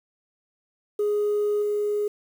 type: tone with level steps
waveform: sine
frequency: 415.6 Hz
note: G#4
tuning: 1 cent sharp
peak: -19 / -21 dBFS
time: 0.99-2.08 s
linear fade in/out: 5 ms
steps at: 1.62 s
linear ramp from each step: 5 ms
effects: tanh soft clip ceiling -18 dBFS + 8-bit